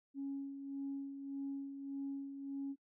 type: tone with tremolo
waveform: sine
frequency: 276.4 Hz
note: C#4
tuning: 5 cents flat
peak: -37 dBFS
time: 0.14-2.76 s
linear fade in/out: 50 ms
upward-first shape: sine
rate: 1.7 Hz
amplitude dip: 55%
effects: noise-tail reverb RT60 0.1 s tail -23 dB re dry + tanh soft clip ceiling -34 dBFS